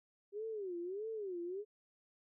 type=tone with vibrato; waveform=sine; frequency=392 Hz; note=G4; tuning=in tune; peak=-39 dBFS; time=0.32-1.65 s; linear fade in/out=50 ms; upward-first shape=sine; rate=1.6 Hz; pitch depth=230 cents each way; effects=none